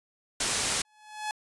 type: low-pass noise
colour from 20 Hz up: white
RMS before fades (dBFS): -29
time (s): 0.4-0.82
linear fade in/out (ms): 5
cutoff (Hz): 9800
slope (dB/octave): 48
type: tone with exponential growth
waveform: sawtooth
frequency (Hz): 852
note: G#5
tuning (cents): +44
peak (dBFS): -24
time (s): 0.85-1.31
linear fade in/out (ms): 1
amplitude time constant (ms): 100
effects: resampled to 24000 Hz